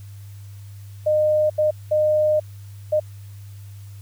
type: tone bursts at uneven times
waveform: sine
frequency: 611 Hz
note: D#5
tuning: 32 cents flat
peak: -15 dBFS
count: 4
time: 1.06-1.5 / 1.58-1.71 / 1.91-2.4 / 2.92-3 s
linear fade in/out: 10 ms
effects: added 100 Hz sine -36 dBFS peak until 4.01 s + white hiss -54 dBFS RMS until 4.01 s